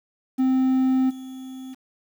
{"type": "tone with level steps", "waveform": "triangle", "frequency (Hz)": 260.8, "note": "C4", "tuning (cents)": -5, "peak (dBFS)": [-15, -32], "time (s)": [0.38, 1.75], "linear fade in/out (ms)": 20, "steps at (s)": 1.09, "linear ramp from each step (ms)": 20, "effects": ["8-bit"]}